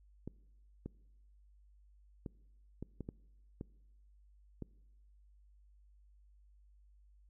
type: clicks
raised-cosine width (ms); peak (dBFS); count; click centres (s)
3; -29; 8; 0.276 / 0.86 / 2.262 / 2.826 / 3.007 / 3.089 / 3.611 / 4.623
effects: noise-tail reverb RT60 1.0 s tail -23 dB re dry + added 50 Hz sine -61 dBFS peak until 7.29 s